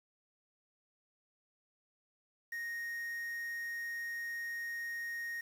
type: tone with quantisation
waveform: triangle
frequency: 1864.7 Hz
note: A#6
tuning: in tune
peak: -36 dBFS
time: 2.52-5.41 s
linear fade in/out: 5 ms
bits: 9
effects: none